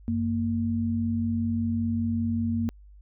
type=tone pair together; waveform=sine; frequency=93.77 / 231.3 Hz; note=F#2 / A#3; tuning=+24 / -13 cents; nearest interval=octave + major third; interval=1563 cents; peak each=-29 / -25 dBFS; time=0.08-2.69 s; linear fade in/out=0 ms; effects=added 50 Hz sine -47 dBFS peak until 3.01 s